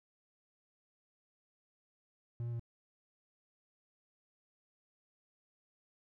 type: tone with pitch steps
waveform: triangle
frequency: 118.1 / 118.9 / 117.1 Hz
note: A#2 / A#2 / A#2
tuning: +23 / +35 / +8 cents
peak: -34 dBFS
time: 2.4-2.595 s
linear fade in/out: 0 ms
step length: 65 ms
effects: none